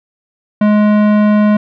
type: tone with tanh clipping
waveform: sine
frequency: 210 Hz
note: G#3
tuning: 19 cents sharp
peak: -9 dBFS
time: 0.61-1.57 s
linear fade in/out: 5 ms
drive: 17 dB
effects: none